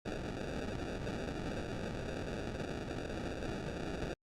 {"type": "noise with sample-and-hold", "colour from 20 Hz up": "white", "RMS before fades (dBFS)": -40, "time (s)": [0.05, 4.14], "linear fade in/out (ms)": 10, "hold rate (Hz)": 1050, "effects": ["low-pass 6000 Hz 12 dB/octave", "Opus 48 kbps"]}